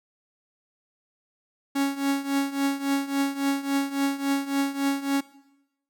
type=tone with tremolo; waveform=45% pulse; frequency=277.2 Hz; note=C#4; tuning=in tune; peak=-20 dBFS; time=1.75-5.21 s; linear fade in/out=10 ms; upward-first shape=triangle; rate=3.6 Hz; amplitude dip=85%; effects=noise-tail reverb RT60 0.9 s tail -19 dB re dry